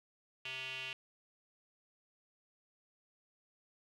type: tone with band-pass filter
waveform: square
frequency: 130.81 Hz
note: C3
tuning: in tune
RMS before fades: -43 dBFS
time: 0.45-0.93 s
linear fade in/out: 2 ms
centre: 2800 Hz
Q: 6.2
effects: none